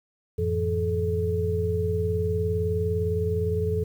sine tone cluster, 88.7 / 108.4 / 166.4 / 432 Hz, F2 / A2 / E3 / A4, +27 / -25 / +17 / -32 cents, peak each -26 / -33 / -32 / -26 dBFS, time 0.38-3.84 s, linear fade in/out 10 ms, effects 9-bit

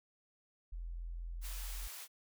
sine tone, 42.45 Hz, F1, 48 cents flat, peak -40 dBFS, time 0.72-1.88 s, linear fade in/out 10 ms
white high-pass noise, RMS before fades -48 dBFS, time 1.41-2.08 s, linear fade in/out 50 ms, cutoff 700 Hz, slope 12 dB/octave
effects none

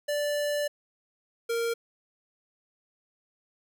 square tone pair in turn, 585 / 464.3 Hz, D5 / A#4, -7 / -7 cents, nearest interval major third, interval 400 cents, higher first, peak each -27 dBFS, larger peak neither, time 0.08-0.68 / 1.49-1.74 s, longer first, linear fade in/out 10 ms, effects none

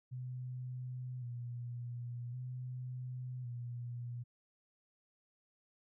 sine tone with vibrato, 123.4 Hz, B2, 1 cent flat, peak -40 dBFS, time 0.11-4.24 s, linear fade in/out 20 ms, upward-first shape square, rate 0.45 Hz, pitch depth 39 cents each way, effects none

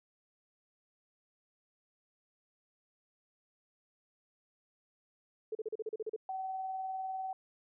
sine tone bursts, 436.6 Hz, A4, 13 cents flat, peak -34 dBFS, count 10, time 5.52-6.163 s, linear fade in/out 5 ms, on 31 ms, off 37 ms
sine tone with tremolo, 760 Hz, F#5, 46 cents sharp, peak -34 dBFS, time 6.29-7.33 s, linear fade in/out 2 ms, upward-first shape triangle, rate 20 Hz, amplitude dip 35%
effects none

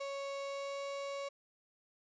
35% pulse tone with pitch glide, 554.4 to 557.6 Hz, C#5 to C#5, 0 to +10 cents, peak -37 dBFS, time 0-1.29 s, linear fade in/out 10 ms, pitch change +10 cents, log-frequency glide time 0.4-0.83 s, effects resampled to 16000 Hz

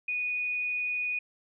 sine tone, 2472 Hz, D#7, 12 cents flat, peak -28 dBFS, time 0.08-1.19 s, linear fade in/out 5 ms, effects none

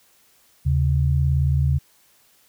sine tone pair together, 77.78 / 136.2 Hz, D#2 / C#3, 0 / -30 cents, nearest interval minor seventh, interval 970 cents, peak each -19 dBFS, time 0.65-1.79 s, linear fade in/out 20 ms, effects white hiss -58 dBFS RMS until 2.48 s

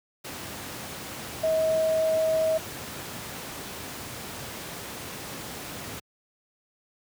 sine tone in noise, 638 Hz, D#5, 43 cents sharp, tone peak -21 dBFS, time 1.43-2.58 s, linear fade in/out 10 ms, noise pink, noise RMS -37 dBFS, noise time 0.24-6 s, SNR +13 dB, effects high-pass 100 Hz 12 dB/octave

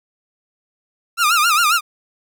sawtooth tone with vibrato, 1300 Hz, E6, 24 cents flat, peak -9 dBFS, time 1.17-1.81 s, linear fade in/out 50 ms, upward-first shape sine, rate 7.4 Hz, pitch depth 150 cents each way, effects none

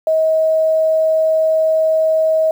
sine tone, 636 Hz, D#5, 38 cents sharp, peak -11 dBFS, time 0.07-2.51 s, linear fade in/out 2 ms, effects 7-bit

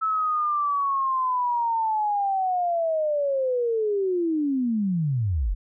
sine linear sweep, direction down, 1310 to 37.26 Hz, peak -21 dBFS, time 0.01-5.55 s, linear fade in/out 20 ms, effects none

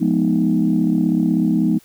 sine chord, F half-diminished seventh, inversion none, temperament equal with one note detuned, 174.61 / 210.3 / 246.9 / 311.1 Hz, F3 / Ab3 / Cb4 / Eb4, 0 / +22 / 0 / 0 cents, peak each -19 dBFS, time 0-1.79 s, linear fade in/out 20 ms, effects tanh soft clip ceiling -6 dBFS + white hiss -52 dBFS RMS until 1.84 s

